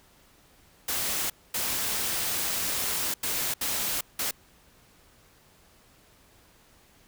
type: noise bursts at uneven times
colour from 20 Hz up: white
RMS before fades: -29 dBFS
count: 5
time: 0.88-1.3 / 1.54-3.14 / 3.23-3.54 / 3.61-4.01 / 4.19-4.31 s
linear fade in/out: 5 ms
effects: pink hiss -59 dBFS RMS until 7.07 s